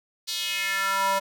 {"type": "tone with high-pass filter sweep", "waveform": "square", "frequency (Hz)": 195.1, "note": "G3", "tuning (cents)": -8, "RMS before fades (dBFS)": -26, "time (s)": [0.27, 1.2], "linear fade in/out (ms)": 20, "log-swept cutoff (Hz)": [4300, 740], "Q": 2.9, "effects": []}